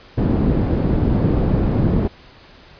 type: low-pass noise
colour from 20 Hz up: white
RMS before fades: -17 dBFS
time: 0.17-2.08 s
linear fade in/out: 10 ms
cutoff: 230 Hz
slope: 12 dB/octave
effects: pink hiss -45 dBFS RMS until 2.79 s + resampled to 11025 Hz